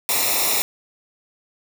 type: noise with comb filter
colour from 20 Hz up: white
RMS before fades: -20 dBFS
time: 0.09-0.62 s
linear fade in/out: 0 ms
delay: 0.64 ms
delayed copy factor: -0.8
effects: none